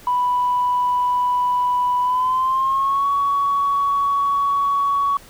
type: tone with pitch glide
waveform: sine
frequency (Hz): 987.8 to 1121.7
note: B5 to C#6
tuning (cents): 0 to +20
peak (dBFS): -15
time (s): 0.07-5.17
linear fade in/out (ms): 2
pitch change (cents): +220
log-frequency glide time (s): 2.01-3.08
effects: tanh soft clip ceiling -11 dBFS + pink hiss -45 dBFS RMS until 5.29 s